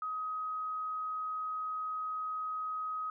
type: tone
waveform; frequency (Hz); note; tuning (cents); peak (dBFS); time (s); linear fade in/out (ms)
sine; 1262; D#6; +24; -34; 0.02-3.1; 2
effects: none